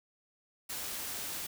white noise, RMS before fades -39 dBFS, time 0.69-1.47 s, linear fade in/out 10 ms, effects none

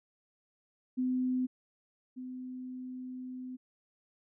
sine tone pair in turn, 254.5 / 254.5 Hz, C4 / C4, -48 / -48 cents, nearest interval unison, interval 0 cents, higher neither, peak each -28 / -39 dBFS, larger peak first, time 0.97-1.47 / 2.16-3.57 s, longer second, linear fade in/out 20 ms, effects none

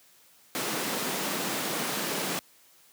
pink high-pass noise, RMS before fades -31 dBFS, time 0.55-2.39 s, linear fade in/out 0 ms, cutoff 170 Hz, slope 24 dB/octave, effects white hiss -59 dBFS RMS until 2.92 s + high-pass 100 Hz 12 dB/octave

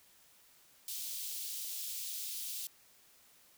white high-pass noise, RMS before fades -41 dBFS, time 0.88-2.67 s, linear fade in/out 2 ms, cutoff 3100 Hz, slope 24 dB/octave, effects white hiss -64 dBFS RMS until 3.57 s

